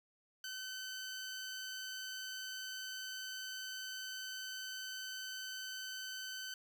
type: tone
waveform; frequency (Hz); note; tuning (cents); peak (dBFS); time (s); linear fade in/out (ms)
15% pulse; 1525; G6; -48; -36; 0.44-6.54; 2
effects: none